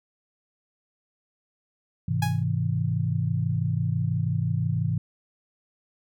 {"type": "chord", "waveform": "sine", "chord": "Ab augmented", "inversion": "none", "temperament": "just", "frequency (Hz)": [103.83, 129.78, 162.23], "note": ["Ab2", "C3", "E3"], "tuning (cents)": [0, -14, -27], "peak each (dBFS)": -27, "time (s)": [2.08, 4.98], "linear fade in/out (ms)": 5}
{"type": "tone with exponential decay", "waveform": "sawtooth", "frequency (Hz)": 830, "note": "G#5", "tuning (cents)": -1, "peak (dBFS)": -20, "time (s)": [2.22, 2.44], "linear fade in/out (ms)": 5, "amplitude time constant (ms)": 46}
{"effects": []}